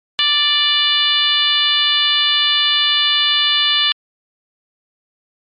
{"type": "harmonic tone with a mistuned harmonic", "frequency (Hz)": 587.3, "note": "D5", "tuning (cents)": 0, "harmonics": [2, 3, 4, 5, 6, 7, 8], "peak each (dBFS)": [-25, -23, -25, -16, -16, -22, -28], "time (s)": [0.19, 3.92], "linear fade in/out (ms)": 0, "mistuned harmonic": 8, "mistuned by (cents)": -22, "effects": ["MP3 48 kbps"]}